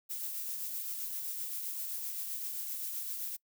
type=noise with tremolo; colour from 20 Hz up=violet; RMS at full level=-37 dBFS; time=0.09-3.37 s; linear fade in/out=20 ms; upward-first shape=triangle; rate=7.7 Hz; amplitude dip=35%; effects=noise-tail reverb RT60 0.1 s tail -24 dB re dry